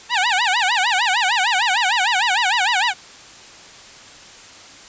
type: tone with vibrato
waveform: 15% pulse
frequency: 848 Hz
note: G#5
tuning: 36 cents sharp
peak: -9 dBFS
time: 0.09-2.94 s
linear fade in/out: 50 ms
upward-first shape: sine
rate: 6.6 Hz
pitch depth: 260 cents each way
effects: white hiss -41 dBFS RMS until 4.88 s + resampled to 16000 Hz